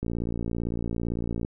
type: click train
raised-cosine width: 3 ms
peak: -17 dBFS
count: 83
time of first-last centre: 0.03-1.449 s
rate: 57.8 Hz
effects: none